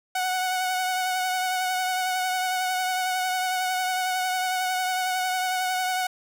sawtooth tone with vibrato, 740 Hz, F#5, in tune, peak -20 dBFS, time 0.15-6.07 s, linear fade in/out 5 ms, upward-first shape triangle, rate 11 Hz, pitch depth 25 cents each way, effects 9-bit

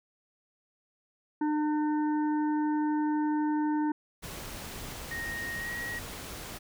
harmonic tone, 302 Hz, D4, 48 cents sharp, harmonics 1 / 3 / 5 / 6, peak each -26 / -34 / -45 / -50 dBFS, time 1.41-3.92 s, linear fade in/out 5 ms
pink noise, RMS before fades -41 dBFS, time 4.22-6.59 s, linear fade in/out 20 ms
sine tone with pitch glide, 1864.7 to 1898.4 Hz, A#6 to A#6, 0 to +31 cents, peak -34 dBFS, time 5.11-5.99 s, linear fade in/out 5 ms, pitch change +31 cents, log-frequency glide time 5.55-5.7 s
effects none

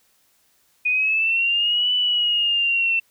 sine linear two-way sweep, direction up then down, 2465 to 2986 to 2684 Hz, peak -17 dBFS, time 0.85-3 s, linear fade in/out 10 ms, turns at 1.93 s, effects white hiss -62 dBFS RMS until 3.1 s

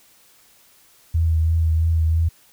sine tone with vibrato, 81.1 Hz, E2, 28 cents flat, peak -15 dBFS, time 1.14-2.29 s, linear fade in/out 10 ms, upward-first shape triangle, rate 3 Hz, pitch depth 31 cents each way, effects white hiss -54 dBFS RMS until 2.52 s

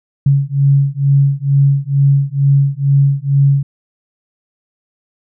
sine beating tone pair, 138.3 / 140.5 Hz, C#3 / C#3, -4 / +24 cents, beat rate 2.2 Hz, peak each -12 dBFS, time 0.26-3.63 s, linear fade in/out 5 ms, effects none

